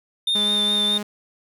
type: tone with vibrato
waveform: triangle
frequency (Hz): 3600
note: A7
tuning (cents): +39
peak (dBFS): -17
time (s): 0.27-0.98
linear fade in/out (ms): 5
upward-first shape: triangle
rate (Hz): 4.8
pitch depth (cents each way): 31
type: tone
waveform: sawtooth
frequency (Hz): 207.7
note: G#3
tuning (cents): 0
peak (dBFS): -23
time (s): 0.35-1.03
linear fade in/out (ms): 5
effects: none